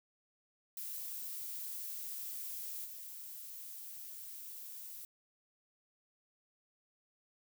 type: noise with level steps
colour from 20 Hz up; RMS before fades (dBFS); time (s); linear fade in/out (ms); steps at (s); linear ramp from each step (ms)
violet; -43 / -48; 0.77-5.05; 2; 2.84; 20
effects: none